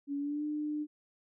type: tone with pitch glide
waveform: sine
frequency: 283.2 to 299.9 Hz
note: C#4 to D4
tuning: +37 to +36 cents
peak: -32 dBFS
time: 0.07-0.87 s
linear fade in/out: 50 ms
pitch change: +99 cents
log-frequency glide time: 0.18-0.44 s
effects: none